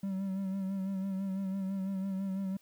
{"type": "tone with vibrato", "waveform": "triangle", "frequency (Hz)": 192.7, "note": "G3", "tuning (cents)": -29, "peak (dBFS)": -30, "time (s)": [0.03, 2.57], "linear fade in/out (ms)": 5, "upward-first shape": "sine", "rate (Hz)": 6, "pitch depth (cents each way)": 39, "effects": ["white hiss -67 dBFS RMS until 2.61 s"]}